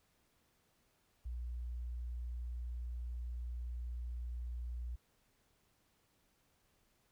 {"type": "tone", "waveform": "sine", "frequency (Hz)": 60, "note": "B1", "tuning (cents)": -49, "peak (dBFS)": -39, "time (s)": [1.25, 4.96], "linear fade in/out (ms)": 10, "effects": ["pink hiss -75 dBFS RMS until 7.11 s"]}